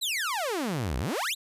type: exponential two-way sweep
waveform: sawtooth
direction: down then up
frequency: 4186 to 56.6 to 4186 Hz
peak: -24 dBFS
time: 0.01-1.35 s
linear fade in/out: 20 ms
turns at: 0.98 s
effects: resampled to 32000 Hz